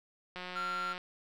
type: click train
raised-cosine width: 0.3 ms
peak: -26 dBFS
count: 113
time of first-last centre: 0.36-0.979 s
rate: 181 Hz
type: tone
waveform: triangle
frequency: 1373 Hz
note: F6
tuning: 30 cents flat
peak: -32 dBFS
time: 0.55-0.94 s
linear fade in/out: 20 ms
effects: none